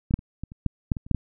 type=clicks; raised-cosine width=5 ms; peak=-17 / -6 / -29 / -20 / -28 / -10 / -9 / -20 / -29 / -8 / -12 dBFS; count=11; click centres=0.109 / 0.14 / 0.191 / 0.436 / 0.519 / 0.663 / 0.918 / 0.968 / 1.065 / 1.113 / 1.147 s; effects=none